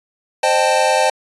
square chord, A half-diminished seventh, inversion first, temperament equal with one note detuned, 523.3 / 614 / 784 / 880 Hz, C5 / Eb5 / G5 / A5, 0 / -23 / 0 / 0 cents, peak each -19 dBFS, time 0.43-1.1 s, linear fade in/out 5 ms, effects resampled to 24000 Hz

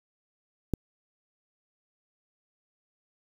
click, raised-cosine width 3 ms, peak -13 dBFS, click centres 0.737 s, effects 7-bit

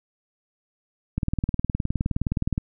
click train, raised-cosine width 5 ms, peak -11 dBFS, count 28, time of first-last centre 1.18-2.579 s, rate 19.3 Hz, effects none

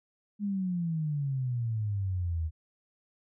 sine exponential sweep, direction down, 209.1 to 77.78 Hz, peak -28 dBFS, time 0.39-2.51 s, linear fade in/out 50 ms, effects none

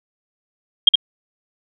sine tone with echo, 3229 Hz, G#7, 49 cents flat, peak -4 dBFS, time 0.87-0.89 s, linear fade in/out 5 ms, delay 66 ms, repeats 1, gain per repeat -3 dB, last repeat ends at 0.956 s, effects none

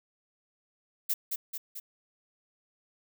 violet noise with echo, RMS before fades -28 dBFS, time 1.09-1.14 s, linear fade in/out 10 ms, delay 220 ms, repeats 3, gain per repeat -4 dB, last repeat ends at 1.8 s, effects none

